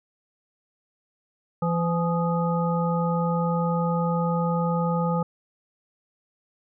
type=harmonic tone with a mistuned harmonic; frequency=169.4 Hz; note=E3; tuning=48 cents sharp; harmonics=1 / 3 / 5 / 7; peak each=-23 / -28 / -30 / -31 dBFS; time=1.62-5.23 s; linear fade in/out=5 ms; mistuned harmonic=7; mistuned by=+78 cents; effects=none